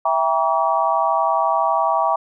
sine chord, E diminished seventh, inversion none, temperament just, 659.3 / 791.1 / 949.3 / 1139.2 Hz, E5 / G5 / Bb5 / Db6, 0 / +16 / +31 / +47 cents, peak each -21 dBFS, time 0.05-2.16 s, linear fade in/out 5 ms, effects none

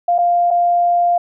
sine tone with dropouts, 698.5 Hz, F5, in tune, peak -11 dBFS, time 0.08-1.18 s, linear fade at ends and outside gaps 5 ms, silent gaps 0.182-0.186 / 0.506-0.51 s, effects none

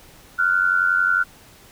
sine tone pair together, 1396.9 / 1488 Hz, F6 / F#6, 0 / +9 cents, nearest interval minor second, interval 109 cents, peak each -18 / -19 dBFS, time 0.38-1.24 s, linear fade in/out 20 ms, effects pink hiss -48 dBFS RMS until 1.71 s

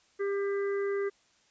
harmonic tone, 398.7 Hz, G4, 29 cents sharp, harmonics 1 / 3 / 4 / 5, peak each -28 / -43 / -44 / -44 dBFS, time 0.19-1.1 s, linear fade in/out 20 ms, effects white hiss -66 dBFS RMS until 1.5 s + resampled to 16000 Hz

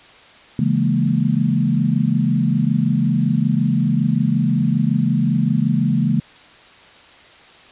sine chord, A# half-diminished seventh, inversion first, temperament equal with one note detuned, 138.59 / 165.39 / 207.7 / 233.1 Hz, C#3 / E3 / G#3 / A#3, 0 / +6 / 0 / 0 cents, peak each -20 dBFS, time 0.59-6.2 s, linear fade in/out 2 ms, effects white hiss -45 dBFS RMS until 7.71 s + resampled to 8000 Hz

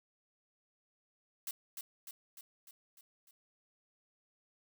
blue noise with echo, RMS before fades -40 dBFS, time 1.47-1.51 s, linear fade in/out 2 ms, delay 300 ms, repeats 6, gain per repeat -4 dB, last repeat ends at 3.31 s, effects none

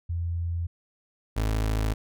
sine / 30% pulse tone pair in turn, 85.1 / 53.76 Hz, F2 / A1, -44 / -39 cents, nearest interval minor sixth, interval 795 cents, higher first, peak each -26 / -21 dBFS, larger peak second, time 0.09-0.67 / 1.36-1.94 s, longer neither, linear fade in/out 10 ms, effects none

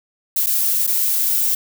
violet noise with dropouts, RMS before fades -18 dBFS, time 0.36-1.55 s, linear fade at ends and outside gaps 5 ms, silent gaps 0.462-0.468 / 0.868-0.874 s, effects none

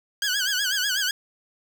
15% pulse tone with vibrato, 1568 Hz, G6, in tune, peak -16 dBFS, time 0.22-1.11 s, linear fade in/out 2 ms, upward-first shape sine, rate 8.1 Hz, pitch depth 120 cents each way, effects 7-bit

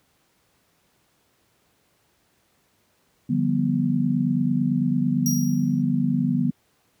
sine chord, G dominant seventh, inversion second, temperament just, 147 / 176.4 / 196 / 245 Hz, D3 / F3 / G3 / B3, +2 / +18 / 0 / -14 cents, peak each -25 / -26 / -27 / -22 dBFS, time 3.29-6.51 s, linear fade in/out 10 ms
sawtooth tone with exponential decay, 5710 Hz, F8, 37 cents sharp, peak -20 dBFS, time 5.26-5.82 s, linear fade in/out 2 ms, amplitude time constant 120 ms
effects pink hiss -65 dBFS RMS until 7 s + high-pass 80 Hz 12 dB/octave

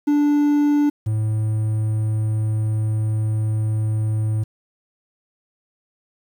triangle tone pair in turn, 292.4 / 108.52 Hz, D4 / A2, -7 / -23 cents, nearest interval octave + perfect fourth, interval 1716 cents, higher first, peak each -12 / -16 dBFS, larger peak first, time 0.07-0.9 / 1.06-4.44 s, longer second, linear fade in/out 10 ms, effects 8-bit

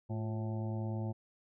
harmonic tone with a mistuned harmonic, 109.4 Hz, A2, 9 cents flat, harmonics 1 / 2 / 3 / 5 / 6 / 7 / 8, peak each -35 / -41 / -45 / -49 / -51 / -52 / -53 dBFS, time 0.09-1.13 s, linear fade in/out 20 ms, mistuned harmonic 3, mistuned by +86 cents, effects none

